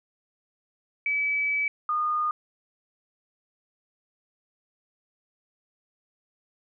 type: tone pair in turn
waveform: sine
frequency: 2293 / 1223.8 Hz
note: D7 / D#6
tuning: -42 / -29 cents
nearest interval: major seventh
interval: 1087 cents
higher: first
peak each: -23 dBFS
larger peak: neither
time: 1.06-1.68 / 1.89-2.31 s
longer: first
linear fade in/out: 2 ms
effects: none